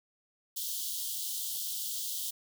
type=high-pass noise; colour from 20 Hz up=white; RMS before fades=-36 dBFS; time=0.56-2.31 s; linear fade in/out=10 ms; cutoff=3000 Hz; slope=96 dB/octave; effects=none

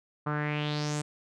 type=tone with low-pass filter sweep; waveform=sawtooth; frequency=149.1 Hz; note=D3; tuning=27 cents sharp; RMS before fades=-31 dBFS; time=0.26-1.02 s; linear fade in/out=10 ms; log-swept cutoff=1200 to 8400 Hz; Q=4.1; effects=none

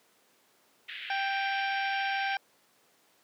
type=band-pass noise; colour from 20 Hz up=white; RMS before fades=-41 dBFS; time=0.88-2.36 s; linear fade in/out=10 ms; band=1600 to 3400 Hz; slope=48 dB/octave
type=harmonic tone; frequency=785 Hz; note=G5; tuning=2 cents sharp; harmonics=1 / 2 / 3 / 4 / 5 / 6 / 7; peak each=-31 / -33 / -37 / -43 / -50 / -50 / -49 dBFS; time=1.1-2.37 s; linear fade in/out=2 ms
effects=pink hiss -65 dBFS RMS until 3.23 s + high-pass 300 Hz 12 dB/octave

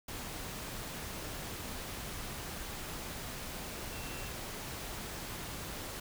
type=tone in noise; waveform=sine; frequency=2700 Hz; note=E7; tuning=41 cents sharp; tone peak=-50 dBFS; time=3.92-4.29 s; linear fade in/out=5 ms; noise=pink; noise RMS=-42 dBFS; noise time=0.08-6 s; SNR=-11 dB; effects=none

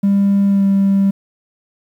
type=tone with pitch glide; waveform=triangle; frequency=199 to 196.37 Hz; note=G3 to G3; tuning=+26 to +3 cents; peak=-7 dBFS; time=0.03-1.11 s; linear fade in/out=10 ms; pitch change=-23 cents; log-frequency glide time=0.48-0.65 s; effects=tanh soft clip ceiling -6 dBFS + 8-bit

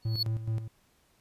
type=tone with exponential growth; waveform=triangle; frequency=4400 Hz; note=C#8; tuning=14 cents flat; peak=-22 dBFS; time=0.02-0.23 s; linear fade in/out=5 ms; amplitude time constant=44 ms
type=tone with tremolo; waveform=triangle; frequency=111.5 Hz; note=A2; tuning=23 cents sharp; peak=-25 dBFS; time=0.05-0.68 s; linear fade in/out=5 ms; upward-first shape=square; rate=4.7 Hz; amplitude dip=65%
effects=pink hiss -67 dBFS RMS until 1.2 s + resampled to 32000 Hz

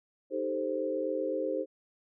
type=chord; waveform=sine; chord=A half-diminished seventh; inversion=second; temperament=equal; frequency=311.1 / 392 / 440 / 523.3 Hz; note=Eb4 / G4 / A4 / C5; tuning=0 / 0 / 0 / 0 cents; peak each=-36 / -36 / -37 / -32 dBFS; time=0.3-1.66 s; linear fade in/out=50 ms; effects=none

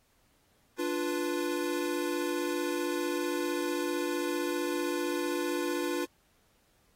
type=chord; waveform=square; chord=B diminished; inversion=first; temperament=equal; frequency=293.7 / 349.2 / 493.9 Hz; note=D4 / F4 / B4; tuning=0 / 0 / 0 cents; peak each=-35 / -33 / -37 dBFS; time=0.78-6.06 s; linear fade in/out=20 ms; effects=pink hiss -69 dBFS RMS until 6.95 s + AAC 48 kbps

